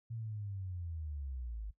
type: linear sweep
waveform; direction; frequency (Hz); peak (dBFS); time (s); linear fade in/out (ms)
sine; down; 116.6 to 49.75; -39; 0.1-1.71; 10
effects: noise-tail reverb RT60 0.1 s tail -17 dB re dry